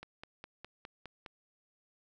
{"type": "click train", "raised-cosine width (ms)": 0.3, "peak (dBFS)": -29, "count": 7, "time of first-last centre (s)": [0.03, 1.262], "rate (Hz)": 4.87, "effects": []}